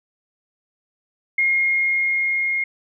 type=tone with level ramp; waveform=sine; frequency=2141 Hz; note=C7; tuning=39 cents sharp; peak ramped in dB=-15 to -19 dBFS; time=1.38-2.64 s; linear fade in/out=5 ms; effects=none